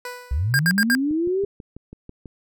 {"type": "tone with exponential decay", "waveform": "15% pulse", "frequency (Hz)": 493.9, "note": "B4", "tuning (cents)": 0, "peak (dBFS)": -22, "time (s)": [0.05, 0.65], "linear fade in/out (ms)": 2, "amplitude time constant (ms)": 130}
{"type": "linear sweep", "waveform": "sine", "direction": "up", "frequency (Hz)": [58.8, 407.5], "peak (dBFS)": -19, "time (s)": [0.31, 1.45], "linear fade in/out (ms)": 5}
{"type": "tone bursts", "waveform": "square", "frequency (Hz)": 1609, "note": "G6", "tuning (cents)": 45, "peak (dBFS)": -17, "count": 4, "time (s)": [0.54, 0.95], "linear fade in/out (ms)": 0, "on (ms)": 50, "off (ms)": 70}
{"type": "click train", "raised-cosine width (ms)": 3, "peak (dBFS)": -25, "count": 8, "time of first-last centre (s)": [1.11, 2.258], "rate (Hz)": 6.1}
{"effects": []}